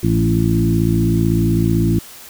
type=harmonic tone with a mistuned harmonic; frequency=55.8 Hz; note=A1; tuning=25 cents sharp; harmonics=1 / 2 / 3 / 4 / 5 / 6; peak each=-23 / -17 / -18 / -22 / -22 / -20 dBFS; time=0.03-1.99 s; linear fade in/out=5 ms; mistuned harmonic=3; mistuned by=+25 cents; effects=white hiss -38 dBFS RMS until 2.29 s